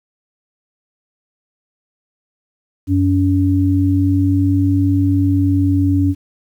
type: tone pair together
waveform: sine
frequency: 94.44 / 283 Hz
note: F#2 / C#4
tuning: +36 / +36 cents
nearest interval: octave + perfect fifth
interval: 1900 cents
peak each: -14 / -14 dBFS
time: 2.87-6.15 s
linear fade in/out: 50 ms
effects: 8-bit